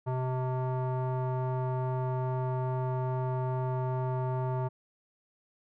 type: tone with low-pass filter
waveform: square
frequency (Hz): 128.4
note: C3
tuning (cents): -32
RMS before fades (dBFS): -31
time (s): 0.06-4.69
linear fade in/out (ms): 20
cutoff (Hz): 910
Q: 2.6
effects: none